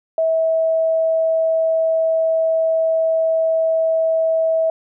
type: tone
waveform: sine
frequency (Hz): 648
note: E5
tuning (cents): -30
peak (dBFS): -14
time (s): 0.18-4.7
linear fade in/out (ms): 2
effects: none